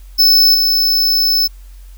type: tone with level steps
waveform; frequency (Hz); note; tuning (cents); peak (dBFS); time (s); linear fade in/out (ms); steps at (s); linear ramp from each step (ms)
square; 5260; E8; -5; -7 / -11; 0.18-1.48; 20; 0.54; 10
effects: added 45 Hz sine -33 dBFS peak until 1.97 s + white hiss -51 dBFS RMS until 1.97 s